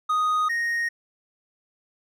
triangle tone pair in turn, 1244.5 / 1864.6 Hz, D#6 / A#6, 0 / 0 cents, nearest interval perfect fifth, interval 700 cents, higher second, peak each -18 / -21 dBFS, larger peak first, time 0.09-0.49 / 0.49-0.89 s, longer neither, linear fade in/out 10 ms, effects none

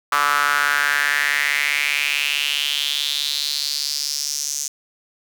sawtooth tone with high-pass filter sweep, 144.7 Hz, D3, 25 cents flat, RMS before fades -21 dBFS, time 0.12-4.68 s, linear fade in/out 5 ms, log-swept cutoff 1200 to 6400 Hz, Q 4.7, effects none

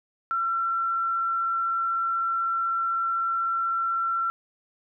sine tone with frequency modulation, 1354 Hz, E6, 46 cents sharp, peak -23 dBFS, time 0.31-4.3 s, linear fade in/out 0 ms, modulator 51.3 Hz, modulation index 0.25, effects none

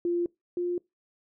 sine tone pair in turn, 346.8 / 352.5 Hz, F4 / F4, -12 / +16 cents, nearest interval unison, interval 28 cents, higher second, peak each -24 / -26 dBFS, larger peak first, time 0.05-0.26 / 0.57-0.78 s, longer neither, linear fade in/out 2 ms, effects noise-tail reverb RT60 0.2 s tail -24 dB re dry

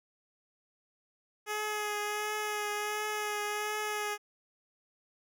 10% pulse tone with vibrato, 420.4 Hz, G#4, 21 cents sharp, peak -24 dBFS, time 1.46-4.18 s, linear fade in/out 50 ms, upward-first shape triangle, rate 1.4 Hz, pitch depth 22 cents each way, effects none

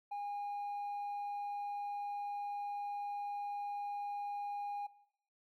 triangle tone with hard clipping, 816 Hz, G#5, 31 cents flat, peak -37 dBFS, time 0.11-4.87 s, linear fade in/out 10 ms, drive 1 dB, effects noise-tail reverb RT60 0.7 s tail -18 dB re dry

